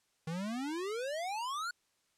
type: exponential sweep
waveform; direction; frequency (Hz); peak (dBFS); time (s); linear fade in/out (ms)
square; up; 155.56 to 1480; -36; 0.27-1.71; 5
effects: white hiss -75 dBFS RMS until 2.17 s + low-pass 9000 Hz 12 dB/octave